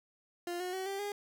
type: tone with pitch steps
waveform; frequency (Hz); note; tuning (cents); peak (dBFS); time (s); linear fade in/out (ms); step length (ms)
30% pulse; 349.2 / 363.2 / 377.7 / 392.9 / 408.6; F4 / F#4 / F#4 / G4 / G#4; 0 / -32 / +36 / +4 / -28; -33; 0.47-1.12; 2; 130
effects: none